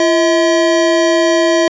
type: tone pair together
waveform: square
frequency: 340 / 641.8 Hz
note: F4 / E5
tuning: -46 / -46 cents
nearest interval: major seventh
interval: 1100 cents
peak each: -13 dBFS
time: 0-1.68 s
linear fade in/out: 2 ms
effects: resampled to 16000 Hz